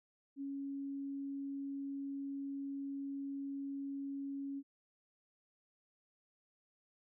sine tone, 277.2 Hz, C#4, in tune, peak -39 dBFS, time 0.36-4.63 s, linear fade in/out 50 ms, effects none

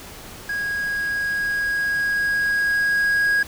triangle tone with level ramp, 1646 Hz, G#6, 16 cents flat, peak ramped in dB -21 to -14 dBFS, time 0.49-3.43 s, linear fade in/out 5 ms, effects pink hiss -39 dBFS RMS until 3.47 s

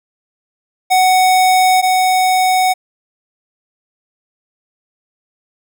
square tone pair in turn, 744 / 744 Hz, F#5 / F#5, +9 / +9 cents, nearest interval unison, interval 0 cents, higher neither, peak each -9 / -11 dBFS, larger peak first, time 0.9-1.82 / 1.82-2.74 s, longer neither, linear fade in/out 20 ms, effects none

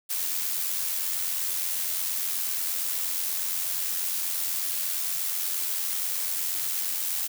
blue noise with amplitude modulation, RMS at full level -27 dBFS, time 0.09-7.28 s, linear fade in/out 20 ms, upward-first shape sine, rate 88.4 Hz, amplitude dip 40%, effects none

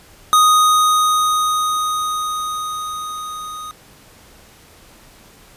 square tone with level ramp, 1244.5 Hz, D#6, in tune, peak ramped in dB -9 to -29 dBFS, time 0.33-3.71 s, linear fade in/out 0 ms, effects pink hiss -46 dBFS RMS until 5.56 s + resampled to 32000 Hz

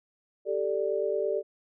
sine chord, G suspended second, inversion none, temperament just, 392 / 441 / 588 Hz, G4 / A4 / D5, 0 / +4 / +2 cents, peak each -30 dBFS, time 0.45-1.43 s, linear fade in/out 50 ms, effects none

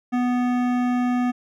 sine tone with hard clipping, 246.9 Hz, B3, in tune, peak -21 dBFS, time 0.12-1.32 s, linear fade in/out 20 ms, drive 15 dB, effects none

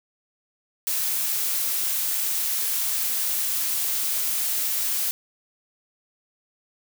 blue noise, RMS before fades -25 dBFS, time 0.87-5.11 s, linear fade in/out 0 ms, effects none

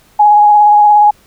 sine tone with vibrato, 834 Hz, G#5, 7 cents sharp, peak -3 dBFS, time 0.19-1.11 s, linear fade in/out 10 ms, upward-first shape triangle, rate 17 Hz, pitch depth 23 cents each way, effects pink hiss -48 dBFS RMS until 1.26 s

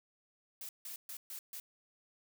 blue noise bursts at uneven times, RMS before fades -45 dBFS, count 5, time 0.61-0.69 / 0.85-0.96 / 1.09-1.17 / 1.3-1.39 / 1.53-1.6 s, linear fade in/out 2 ms, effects none

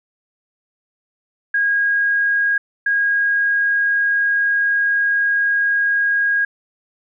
sine tone pair in turn, 1636 / 1636 Hz, G#6 / G#6, -26 / -26 cents, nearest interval unison, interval 0 cents, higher neither, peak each -14 dBFS, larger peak neither, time 1.54-2.58 / 2.86-6.45 s, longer second, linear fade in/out 5 ms, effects none

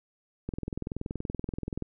click train, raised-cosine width 3 ms, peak -20 dBFS, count 29, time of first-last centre 0.49-1.823 s, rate 21 Hz, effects none

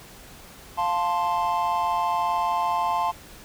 triangle chord, F major, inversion none, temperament equal, 698.5 / 880 / 1046.5 Hz, F5 / A5 / C6, 0 / 0 / 0 cents, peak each -26 / -23 / -24 dBFS, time 0.77-3.12 s, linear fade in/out 20 ms, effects pink hiss -46 dBFS RMS until 3.44 s

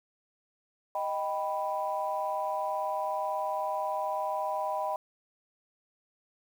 sine chord, Eb augmented, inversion none, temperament equal, 622.3 / 784 / 987.8 Hz, Eb5 / G5 / B5, 0 / 0 / 0 cents, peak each -33 dBFS, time 0.95-4.96 s, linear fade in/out 2 ms, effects tanh soft clip ceiling -19 dBFS + 9-bit

